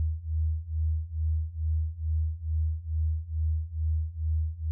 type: beating tone pair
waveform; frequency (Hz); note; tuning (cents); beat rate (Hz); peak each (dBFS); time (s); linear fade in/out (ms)
sine; 77.78 / 80.08; D#2 / E2; 0 / -50; 2.3; -30 / -28; 0-4.71; 0
effects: none